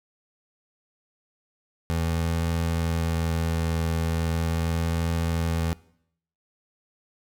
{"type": "tone with vibrato", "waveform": "25% pulse", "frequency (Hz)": 82.41, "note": "E2", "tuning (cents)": 0, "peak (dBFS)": -20, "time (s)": [1.9, 5.73], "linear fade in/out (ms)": 0, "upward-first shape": "triangle", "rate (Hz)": 0.39, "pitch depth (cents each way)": 17, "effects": ["noise-tail reverb RT60 0.7 s tail -21 dB re dry"]}